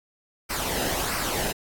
pink noise with flanger, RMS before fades -28 dBFS, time 0.49-1.53 s, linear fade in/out 20 ms, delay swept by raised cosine 0.28 to 0.9 ms, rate 1.5 Hz, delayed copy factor -0.5, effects AAC 64 kbps

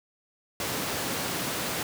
pink high-pass noise, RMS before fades -31 dBFS, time 0.6-1.83 s, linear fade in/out 2 ms, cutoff 150 Hz, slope 12 dB/octave, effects none

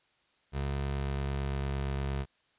25% pulse tone with pitch glide, 69.3 to 68.5 Hz, C#2 to C#2, 0 to -20 cents, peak -27 dBFS, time 0.52-2.26 s, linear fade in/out 50 ms, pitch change -20 cents, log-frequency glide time 0.73-1.86 s, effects white hiss -70 dBFS RMS until 2.58 s + resampled to 8000 Hz

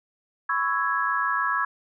sine chord, C# minor seventh, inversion third, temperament equal with one note detuned, 1002.1 / 1108.7 / 1318.5 / 1661.2 Hz, B5 / C#6 / E6 / G#6, +25 / 0 / 0 / 0 cents, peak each -30 / -27 / -28 / -26 dBFS, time 0.49-1.65 s, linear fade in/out 5 ms, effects none

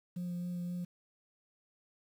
sine tone with vibrato, 176.4 Hz, F3, 18 cents sharp, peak -33 dBFS, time 0.16-0.85 s, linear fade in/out 10 ms, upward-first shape sine, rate 3.8 Hz, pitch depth 12 cents each way, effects tanh soft clip ceiling -34 dBFS + 10-bit

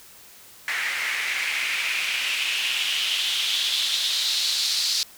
white noise with band-pass filter sweep, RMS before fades -25 dBFS, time 0.68-5.03 s, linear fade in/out 0 ms, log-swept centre 1900 to 4500 Hz, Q 3.8, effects white hiss -48 dBFS RMS until 5.17 s

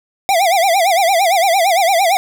square tone with vibrato, 726 Hz, F#5, 33 cents flat, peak -11 dBFS, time 0.29-2.17 s, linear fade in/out 0 ms, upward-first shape sine, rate 8.8 Hz, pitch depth 180 cents each way, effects none

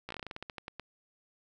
slowing click train, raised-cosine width 0.3 ms, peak -24 dBFS, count 15, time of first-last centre 0.09-0.797 s, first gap 15 ms, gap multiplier 1.17, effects none

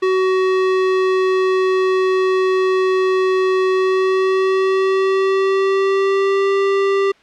square tone with pitch glide, 375.2 to 393.4 Hz, F#4 to G4, +24 to +6 cents, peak -14 dBFS, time 0.02-7.12 s, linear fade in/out 10 ms, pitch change +82 cents, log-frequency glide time 3.7-6.52 s, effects white hiss -51 dBFS RMS until 7.22 s + low-pass 3000 Hz 12 dB/octave

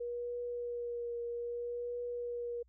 sine tone with vibrato, 478.5 Hz, A#4, 45 cents sharp, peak -36 dBFS, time 0-2.63 s, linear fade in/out 10 ms, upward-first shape triangle, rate 0.62 Hz, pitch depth 21 cents each way, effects added 60 Hz sine -64 dBFS peak until 2.68 s

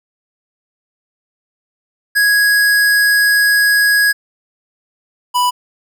square tone pair in turn, 1661.2 / 987.8 Hz, G#6 / B5, 0 / 0 cents, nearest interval major sixth, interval 900 cents, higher first, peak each -10 / -12 dBFS, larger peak first, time 2.15-4.13 / 5.34-5.51 s, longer first, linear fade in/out 20 ms, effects none

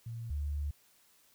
sine tone pair in turn, 115.5 / 72.76 Hz, A#2 / D2, -16 / -16 cents, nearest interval minor sixth, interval 800 cents, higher first, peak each -38 / -32 dBFS, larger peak second, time 0.06-0.3 / 0.3-0.71 s, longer second, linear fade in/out 5 ms, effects white hiss -66 dBFS RMS until 1.34 s

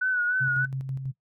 sine tone with vibrato, 1480 Hz, F#6, in tune, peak -22 dBFS, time 0.01-0.66 s, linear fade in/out 10 ms, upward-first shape sine, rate 3.3 Hz, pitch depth 49 cents each way
sine tone with tremolo, 133.5 Hz, C3, 35 cents sharp, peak -27 dBFS, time 0.4-1.12 s, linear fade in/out 20 ms, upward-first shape square, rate 6.1 Hz, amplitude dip 45%
effects noise-tail reverb RT60 0.1 s tail -17 dB re dry

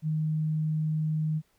sine tone, 155.56 Hz, D#3, in tune, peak -25 dBFS, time 0.02-1.42 s, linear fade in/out 50 ms, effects pink hiss -69 dBFS RMS until 1.58 s

